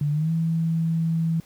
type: tone with pitch glide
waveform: sine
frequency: 146.83 to 163.86 Hz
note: D3 to E3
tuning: 0 to -10 cents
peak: -20 dBFS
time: 0.01-1.4 s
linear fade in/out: 2 ms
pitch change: +190 cents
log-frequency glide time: 0.11-0.31 s
effects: pink hiss -54 dBFS RMS until 1.45 s + high-pass 60 Hz 12 dB/octave